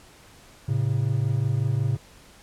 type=tone pair together; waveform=triangle; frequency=109.73 / 135.2 Hz; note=A2 / C#3; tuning=-4 / -43 cents; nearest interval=major third; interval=361 cents; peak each=-22 dBFS; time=0.68-1.97 s; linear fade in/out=10 ms; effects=pink hiss -51 dBFS RMS until 2.42 s + low-pass 11000 Hz 12 dB/octave